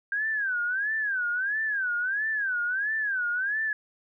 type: tone with vibrato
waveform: sine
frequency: 1588 Hz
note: G6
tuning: 22 cents sharp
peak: -25 dBFS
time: 0.12-3.73 s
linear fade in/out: 2 ms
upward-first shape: sine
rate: 1.5 Hz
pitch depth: 190 cents each way
effects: none